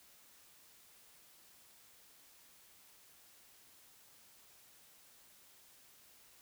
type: silence
effects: white hiss -63 dBFS RMS until 6.41 s